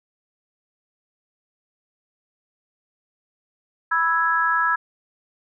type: chord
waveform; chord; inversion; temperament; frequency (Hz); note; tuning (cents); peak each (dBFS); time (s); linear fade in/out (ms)
sine; E major; second; equal; 987.8 / 1318.5 / 1661.2; B5 / E6 / G#6; 0 / 0 / 0; -24 / -21 / -21; 3.91-4.76; 10
effects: none

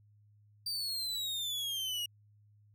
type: exponential sweep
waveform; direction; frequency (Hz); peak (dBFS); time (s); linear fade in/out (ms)
40% pulse; down; 4699 to 2857; -33; 0.66-2.06; 5
effects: added 104 Hz sine -61 dBFS peak until 2.74 s

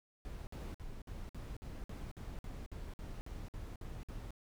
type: noise bursts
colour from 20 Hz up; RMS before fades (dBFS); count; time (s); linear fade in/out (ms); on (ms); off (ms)
brown; -45; 15; 0.25-4.306; 0; 220; 54
effects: none

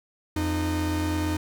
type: tone pair together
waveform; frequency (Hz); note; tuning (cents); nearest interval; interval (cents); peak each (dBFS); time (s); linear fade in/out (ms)
45% pulse; 86.15 / 307; F2 / D#4; -23 / -23; octave + minor seventh; 2200; -27; 0.36-1.37; 5
effects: none

